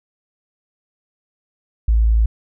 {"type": "tone", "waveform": "sine", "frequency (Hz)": 55.4, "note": "A1", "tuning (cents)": 13, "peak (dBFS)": -11, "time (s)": [1.88, 2.26], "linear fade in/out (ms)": 5, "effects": []}